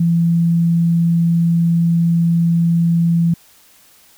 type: tone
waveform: sine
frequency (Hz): 168.5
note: E3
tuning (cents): +38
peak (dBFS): -11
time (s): 0-3.34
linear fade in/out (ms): 5
effects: white hiss -49 dBFS RMS until 4.17 s